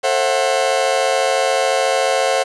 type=chord; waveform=40% pulse; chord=F# half-diminished seventh; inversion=first; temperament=just; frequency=444 / 532.8 / 666 / 740 Hz; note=A4 / C5 / E5 / F#5; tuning=+16 / +31 / +18 / 0 cents; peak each=-23 / -17 / -21 / -19 dBFS; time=0.03-2.44 s; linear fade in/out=20 ms; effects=resampled to 22050 Hz + 7-bit